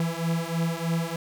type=beating tone pair; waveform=45% pulse; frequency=164.6 / 167.8 Hz; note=E3 / E3; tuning=-2 / +31 cents; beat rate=3.2 Hz; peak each=-28 dBFS; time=0-1.16 s; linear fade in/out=2 ms; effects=10-bit